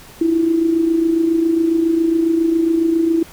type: tone with amplitude modulation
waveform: sine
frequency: 329.6 Hz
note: E4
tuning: in tune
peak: -10 dBFS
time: 0.21-3.23 s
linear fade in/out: 5 ms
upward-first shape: sine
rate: 27.3 Hz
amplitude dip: 55%
effects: pink hiss -41 dBFS RMS until 3.32 s